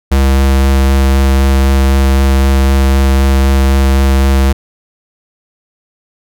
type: tone with vibrato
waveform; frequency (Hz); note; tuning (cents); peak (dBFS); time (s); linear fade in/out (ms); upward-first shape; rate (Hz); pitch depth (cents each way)
square; 67.5; C#2; -45; -7; 0.11-4.53; 10; sine; 3.9; 10
effects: none